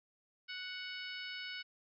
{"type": "harmonic tone with a mistuned harmonic", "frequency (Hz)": 740, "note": "F#5", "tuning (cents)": 0, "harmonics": [2, 3, 4, 5, 6, 7], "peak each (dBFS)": [-47, -47, -47, -52, -51, -53], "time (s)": [0.48, 1.63], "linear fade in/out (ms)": 20, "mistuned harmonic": 5, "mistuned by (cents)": 31, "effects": []}